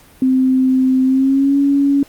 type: tone with pitch glide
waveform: sine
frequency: 260 to 280.3 Hz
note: C4 to C#4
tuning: -11 to +19 cents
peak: -10 dBFS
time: 0.22-2.03 s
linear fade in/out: 2 ms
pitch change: +130 cents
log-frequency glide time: 1.04-1.57 s
effects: pink hiss -46 dBFS RMS until 2.08 s + Opus 48 kbps